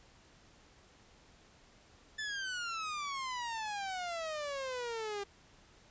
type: exponential sweep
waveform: sawtooth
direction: down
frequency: 1760 to 396.7 Hz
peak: -33 dBFS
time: 2.18-5.24 s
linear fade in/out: 10 ms
effects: pink hiss -62 dBFS RMS until 5.9 s + resampled to 16000 Hz